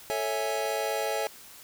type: chord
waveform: square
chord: A major seventh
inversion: none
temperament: equal with one note detuned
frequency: 440 / 554.4 / 655.8 / 830.6 Hz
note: A4 / C#5 / E5 / G#5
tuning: 0 / 0 / -9 / 0 cents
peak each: -34 dBFS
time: 0.1-1.27 s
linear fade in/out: 0 ms
effects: white hiss -49 dBFS RMS until 1.63 s